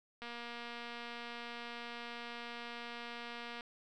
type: click train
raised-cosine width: 0.3 ms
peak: -30 dBFS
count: 804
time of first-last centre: 0.22-3.608 s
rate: 237 Hz
effects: none